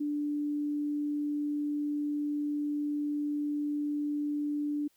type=tone; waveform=sine; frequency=293.7 Hz; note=D4; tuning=in tune; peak=-29 dBFS; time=0-4.88 s; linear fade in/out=10 ms; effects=white hiss -70 dBFS RMS until 4.96 s